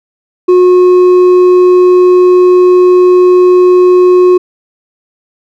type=tone with hard clipping; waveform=sine; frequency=362.6 Hz; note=F#4; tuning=35 cents flat; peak=-3 dBFS; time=0.48-4.38 s; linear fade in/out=10 ms; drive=4 dB; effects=none